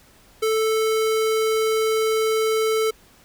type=tone; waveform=square; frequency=440 Hz; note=A4; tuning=in tune; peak=-19 dBFS; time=0.42-2.91 s; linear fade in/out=10 ms; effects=pink hiss -53 dBFS RMS until 3.24 s